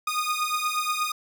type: beating tone pair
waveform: sawtooth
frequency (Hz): 1229 / 1237.4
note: D#6 / D#6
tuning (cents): -22 / -10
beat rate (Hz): 8.4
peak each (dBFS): -24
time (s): 0.07-1.12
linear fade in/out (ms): 5
effects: none